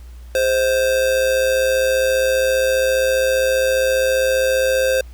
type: tone with amplitude modulation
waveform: square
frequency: 523.3 Hz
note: C5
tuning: in tune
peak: -13 dBFS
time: 0.35-5.01 s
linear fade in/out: 2 ms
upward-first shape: sine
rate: 115 Hz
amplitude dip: 50%
effects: added 60 Hz sine -34 dBFS peak until 5.13 s + pink hiss -52 dBFS RMS until 5.13 s